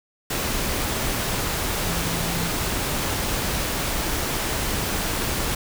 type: tone in noise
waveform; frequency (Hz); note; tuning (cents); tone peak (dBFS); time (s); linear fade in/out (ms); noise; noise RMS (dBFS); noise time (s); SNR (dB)
sine; 169.7; F3; -49; -29; 1.86-2.51; 5; pink; -25; 0.3-5.55; -7
effects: none